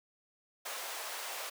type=high-pass noise; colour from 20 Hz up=pink; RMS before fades=-41 dBFS; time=0.65-1.5 s; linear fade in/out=10 ms; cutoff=570 Hz; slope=24 dB/octave; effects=none